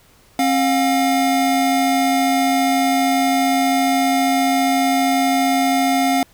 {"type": "tone pair together", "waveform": "square", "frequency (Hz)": [268.5, 713], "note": ["C4", "F5"], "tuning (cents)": [45, 36], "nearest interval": "octave + perfect fourth", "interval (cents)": 1691, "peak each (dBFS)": -18, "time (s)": [0.39, 6.23], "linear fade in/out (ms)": 2, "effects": ["pink hiss -52 dBFS RMS until 6.33 s"]}